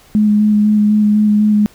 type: tone with vibrato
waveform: sine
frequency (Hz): 210.5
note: G#3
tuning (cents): +24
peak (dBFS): -8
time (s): 0.15-1.66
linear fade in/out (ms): 0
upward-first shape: square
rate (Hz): 4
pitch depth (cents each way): 12
effects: pink hiss -46 dBFS RMS until 1.74 s